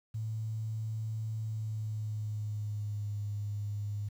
sine tone with pitch glide, 110 to 103.23 Hz, A2 to G#2, 0 to -10 cents, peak -33 dBFS, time 0.14-4.09 s, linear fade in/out 10 ms, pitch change -110 cents, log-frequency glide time 1.39-3.16 s, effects 10-bit

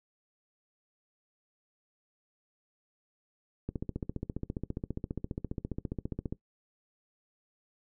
click train, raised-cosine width 3 ms, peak -21 dBFS, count 40, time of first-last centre 3.69-6.325 s, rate 14.8 Hz, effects noise-tail reverb RT60 0.1 s tail -19 dB re dry

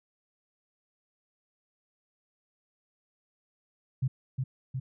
sine tone with echo, 130.81 Hz, C3, in tune, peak -24 dBFS, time 4.02-4.08 s, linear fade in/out 10 ms, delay 360 ms, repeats 2, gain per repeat -3 dB, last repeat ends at 4.8 s, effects none

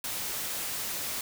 white noise, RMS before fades -34 dBFS, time 0.04-1.21 s, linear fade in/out 2 ms, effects none

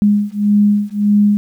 sine beating tone pair, 205.4 / 207.1 Hz, G#3 / G#3, -19 / -5 cents, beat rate 1.7 Hz, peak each -13 dBFS, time 0.02-1.37 s, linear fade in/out 0 ms, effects 8-bit

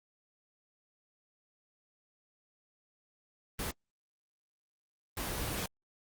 pink noise bursts at uneven times, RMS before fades -36 dBFS, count 2, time 3.59-3.71 / 5.17-5.66 s, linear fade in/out 2 ms, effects Opus 24 kbps

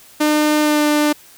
sawtooth tone with pitch glide, 302.1 to 298.1 Hz, D4 to D4, +49 to +26 cents, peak -9 dBFS, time 0.2-1.13 s, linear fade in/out 10 ms, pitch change -23 cents, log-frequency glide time 0.6-0.86 s, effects white hiss -45 dBFS RMS until 1.37 s

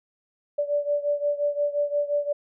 sine beating tone pair, 580 / 585.7 Hz, D5 / D5, -22 / -5 cents, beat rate 5.7 Hz, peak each -24 / -27 dBFS, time 0.58-2.33 s, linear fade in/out 10 ms, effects none

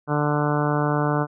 harmonic tone, 147.9 Hz, D3, 13 cents sharp, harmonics 1 / 2 / 3 / 4 / 5 / 6 / 7 / 8 / 9 / 10, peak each -23 / -26 / -28 / -29 / -30 / -31 / -31 / -32 / -33 / -33 dBFS, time 0.07-1.27 s, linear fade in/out 50 ms, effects none

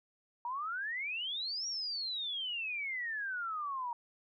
sine exponential two-way sweep, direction up then down, 932.3 to 5710 to 932.3 Hz, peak -35 dBFS, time 0.45-3.93 s, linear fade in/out 2 ms, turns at 1.67 s, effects none

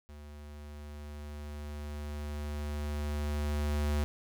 square tone with level ramp, 73.9 Hz, D2, 11 cents sharp, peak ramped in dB -47 to -28 dBFS, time 0.09-4.04 s, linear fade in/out 0 ms, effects none

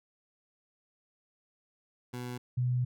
20% pulse / sine tone pair in turn, 123.47 / 124.47 Hz, B2 / B2, 0 / +14 cents, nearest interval unison, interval 14 cents, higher second, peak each -32 / -26 dBFS, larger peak second, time 2.13-2.38 / 2.57-2.85 s, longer second, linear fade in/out 10 ms, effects none

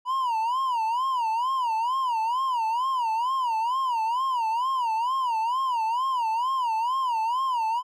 triangle tone with vibrato, 970 Hz, B5, 31 cents flat, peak -21 dBFS, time 0.05-7.83 s, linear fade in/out 50 ms, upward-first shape sine, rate 2.2 Hz, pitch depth 170 cents each way, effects none

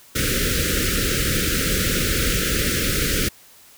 pink band-stop noise, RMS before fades -21 dBFS, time 0.15-3.29 s, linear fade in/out 10 ms, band 550 to 1300 Hz, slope 96 dB/octave, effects white hiss -49 dBFS RMS until 3.77 s

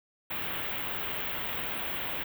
white band-stop noise, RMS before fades -34 dBFS, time 0.3-2.24 s, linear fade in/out 10 ms, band 3400 to 16000 Hz, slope 48 dB/octave, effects none

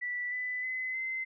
sine tone with pitch steps, 1965 / 1997 / 2030 / 2063 Hz, B6 / B6 / B6 / C7, -9 / +19 / +47 / -25 cents, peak -32 dBFS, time 0.01-1.25 s, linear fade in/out 20 ms, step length 310 ms, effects none

